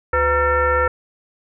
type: tone with frequency modulation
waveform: sine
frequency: 932.3 Hz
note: A#5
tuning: in tune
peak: -14 dBFS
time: 0.13-0.88 s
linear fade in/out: 5 ms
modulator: 430 Hz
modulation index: 1.9
effects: none